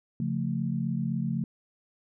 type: chord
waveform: sine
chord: Db augmented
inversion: none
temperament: equal with one note detuned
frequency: 138.59 / 174.61 / 222.4 Hz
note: Db3 / F3 / A3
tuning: 0 / 0 / +19 cents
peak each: -31 dBFS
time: 0.2-1.44 s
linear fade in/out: 2 ms
effects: none